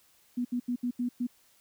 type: tone bursts at uneven times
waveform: sine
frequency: 244.5 Hz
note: B3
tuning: 17 cents flat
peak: -27 dBFS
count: 6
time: 0.37-0.45 / 0.52-0.6 / 0.68-0.76 / 0.83-0.91 / 0.99-1.09 / 1.2-1.27 s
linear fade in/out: 10 ms
effects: white hiss -64 dBFS RMS until 1.6 s